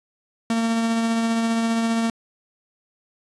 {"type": "tone with tremolo", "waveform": "45% pulse", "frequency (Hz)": 228.2, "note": "A#3", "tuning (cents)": -37, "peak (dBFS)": -18, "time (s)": [0.5, 2.1], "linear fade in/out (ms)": 2, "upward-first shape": "triangle", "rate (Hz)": 15, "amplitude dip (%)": 30, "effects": ["resampled to 22050 Hz", "8-bit"]}